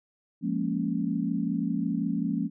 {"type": "chord", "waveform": "sine", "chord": "Bb minor seventh", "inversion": "second", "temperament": "equal", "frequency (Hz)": [174.61, 207.7, 233.1, 277.2], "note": ["F3", "Ab3", "Bb3", "Db4"], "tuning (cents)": [0, 0, 0, 0], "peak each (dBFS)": -31, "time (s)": [0.41, 2.5], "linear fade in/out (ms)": 50, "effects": []}